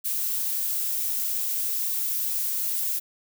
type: noise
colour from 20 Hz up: violet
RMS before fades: -27 dBFS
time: 0.04-3 s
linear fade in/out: 20 ms
effects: none